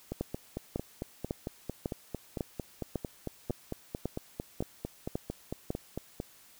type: two click trains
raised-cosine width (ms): 2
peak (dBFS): -18 / -21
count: 11 / 28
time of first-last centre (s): 0.21-5.705 / 0.12-6.201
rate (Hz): 1.82 / 4.44
effects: white hiss -58 dBFS RMS until 6.59 s